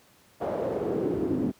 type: noise with band-pass filter sweep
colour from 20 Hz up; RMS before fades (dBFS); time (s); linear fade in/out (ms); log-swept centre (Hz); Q
brown; -28; 0.4-1.52; 20; 630 to 260; 3
effects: pink hiss -59 dBFS RMS until 1.59 s + high-pass 100 Hz 12 dB/octave